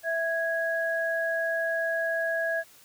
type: tone pair together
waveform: sine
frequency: 659 / 1657.1 Hz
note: E5 / G#6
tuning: -1 / -4 cents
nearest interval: octave + major third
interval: 1597 cents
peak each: -28 dBFS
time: 0.03-2.64 s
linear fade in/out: 50 ms
effects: white hiss -55 dBFS RMS until 2.84 s